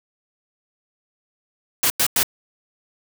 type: noise bursts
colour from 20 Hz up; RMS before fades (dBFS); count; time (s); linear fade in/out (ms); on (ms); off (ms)
white; -18; 3; 1.83-2.231; 2; 71; 94
effects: none